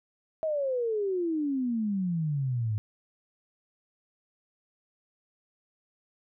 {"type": "exponential sweep", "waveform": "sine", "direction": "down", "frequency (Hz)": [647, 103], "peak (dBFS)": -26, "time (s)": [0.43, 2.78], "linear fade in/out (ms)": 0, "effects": []}